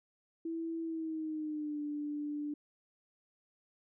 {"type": "tone with pitch glide", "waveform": "sine", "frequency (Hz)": [328.9, 294.7], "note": ["E4", "D4"], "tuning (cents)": [-4, 6], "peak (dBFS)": -35, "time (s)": [0.45, 2.54], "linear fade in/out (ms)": 5, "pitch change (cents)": -190, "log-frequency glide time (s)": [0.82, 1.81], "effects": []}